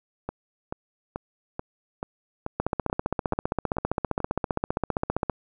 two click trains, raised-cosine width 1 ms, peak -10 / -16 dBFS, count 42 / 10, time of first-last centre 2.6-5.297 / 0.29-4.203 s, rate 15.2 / 2.3 Hz, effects none

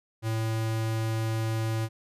square tone, 111.7 Hz, A2, 27 cents sharp, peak -27 dBFS, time 0.22-1.89 s, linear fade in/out 50 ms, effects resampled to 32000 Hz

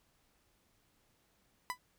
30% pulse tone with exponential decay, 996 Hz, B5, 14 cents sharp, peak -28 dBFS, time 1.7-1.78 s, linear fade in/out 0 ms, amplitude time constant 17 ms, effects pink hiss -73 dBFS RMS until 1.98 s

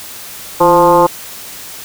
sine tone with frequency modulation, 698.5 Hz, F5, in tune, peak -5 dBFS, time 0.6-1.07 s, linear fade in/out 10 ms, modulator 178 Hz, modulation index 2.2, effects white hiss -30 dBFS RMS until 1.84 s

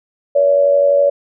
sine tone with amplitude modulation, 568 Hz, C#5, 42 cents sharp, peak -6 dBFS, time 0.35-1.1 s, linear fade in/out 10 ms, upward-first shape sine, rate 91.9 Hz, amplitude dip 60%, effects none

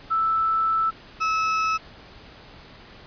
sine / 35% pulse tone pair in turn, 1318.5 / 1298.1 Hz, E6 / E6, 0 / -27 cents, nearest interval unison, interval 27 cents, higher first, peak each -19 dBFS, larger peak neither, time 0.1-0.91 / 1.2-1.78 s, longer first, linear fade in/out 20 ms, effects pink hiss -46 dBFS RMS until 3.06 s + resampled to 11025 Hz

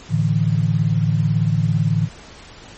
sine chord, A suspended fourth, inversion none, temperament equal, 110 / 146.83 / 164.81 Hz, A2 / D3 / E3, 0 / 0 / 0 cents, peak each -19 dBFS, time 0.09-2.09 s, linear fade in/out 50 ms, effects pink hiss -41 dBFS RMS until 2.77 s + MP3 32 kbps

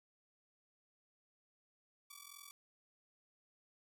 5% pulse ring-modulated tone, 1151 Hz, D6, 35 cents flat, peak -38 dBFS, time 2.1-2.51 s, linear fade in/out 0 ms, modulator 21.5 Hz, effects none

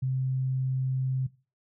sine tone, 130.81 Hz, C3, in tune, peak -25 dBFS, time 0.02-1.27 s, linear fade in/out 10 ms, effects noise-tail reverb RT60 0.3 s tail -18 dB re dry

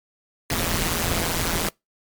pink noise with amplitude modulation, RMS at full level -20 dBFS, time 0.5-1.69 s, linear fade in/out 2 ms, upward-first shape sine, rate 169 Hz, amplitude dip 90%, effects noise-tail reverb RT60 0.2 s tail -26 dB re dry + MP3 96 kbps

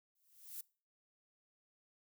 violet noise with exponential growth, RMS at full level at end -43 dBFS, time 0.15-0.61 s, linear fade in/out 5 ms, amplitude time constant 100 ms, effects noise-tail reverb RT60 0.4 s tail -23 dB re dry

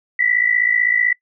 sine tone pair together, 1944.2 / 2000 Hz, B6 / B6, -28 / +21 cents, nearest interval unison, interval 49 cents, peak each -17 dBFS, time 0.19-1.13 s, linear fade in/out 5 ms, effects noise-tail reverb RT60 0.1 s tail -22 dB re dry

